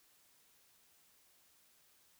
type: silence
effects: white hiss -69 dBFS RMS until 2.19 s